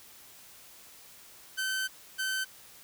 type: tone pair in turn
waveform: sawtooth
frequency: 1536 / 1536 Hz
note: G6 / G6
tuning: -36 / -36 cents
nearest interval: unison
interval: 0 cents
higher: neither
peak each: -26 dBFS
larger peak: neither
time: 1.57-1.88 / 2.18-2.45 s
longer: first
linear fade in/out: 20 ms
effects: white hiss -53 dBFS RMS until 2.83 s